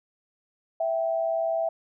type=tone pair together; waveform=sine; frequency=659.3 / 779.4 Hz; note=E5 / G5; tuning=0 / -10 cents; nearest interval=minor third; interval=290 cents; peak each=-24 / -31 dBFS; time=0.8-1.69 s; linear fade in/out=5 ms; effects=none